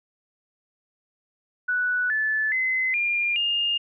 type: tone with pitch steps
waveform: sine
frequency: 1480 / 1739.8 / 2045 / 2404 / 2826 Hz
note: F#6 / A6 / C7 / D7 / F7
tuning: 0 / -20 / -40 / +40 / +20 cents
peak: -21 dBFS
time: 1.68-3.78 s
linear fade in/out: 10 ms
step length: 420 ms
effects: none